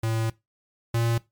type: tone pair in turn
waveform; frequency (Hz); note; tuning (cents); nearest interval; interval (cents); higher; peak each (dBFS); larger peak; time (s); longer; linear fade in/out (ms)
square; 112.5 / 116.2; A2 / A#2; +39 / -5; minor second; 56; second; -24 / -22; second; 0.03-0.3 / 0.94-1.18; first; 5
effects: noise-tail reverb RT60 0.2 s tail -20 dB re dry + MP3 96 kbps